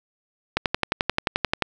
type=click train; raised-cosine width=0.3 ms; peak=-4 dBFS; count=13; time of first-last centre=0.57-1.623 s; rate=11.4 Hz; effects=none